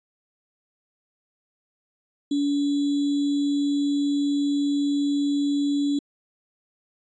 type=tone with sample-and-hold; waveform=sine; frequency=285.8 Hz; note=D4; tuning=47 cents flat; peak=-20 dBFS; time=2.31-5.99 s; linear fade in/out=5 ms; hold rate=3675 Hz; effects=resampled to 16000 Hz